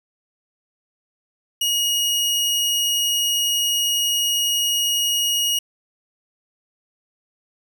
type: tone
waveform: sawtooth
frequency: 2882 Hz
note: F#7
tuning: 46 cents flat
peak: -15 dBFS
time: 1.61-5.59 s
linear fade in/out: 5 ms
effects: none